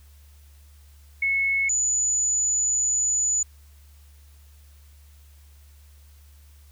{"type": "tone pair in turn", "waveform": "sine", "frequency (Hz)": [2194, 6943], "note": ["C#7", "A8"], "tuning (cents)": [-18, -24], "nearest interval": "octave + minor sixth", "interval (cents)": 1994, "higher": "second", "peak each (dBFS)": -20, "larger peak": "neither", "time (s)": [[1.22, 1.69], [1.69, 3.43]], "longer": "second", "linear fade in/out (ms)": 5, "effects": ["added 72 Hz sine -48 dBFS peak until 6.71 s", "white hiss -60 dBFS RMS until 6.71 s"]}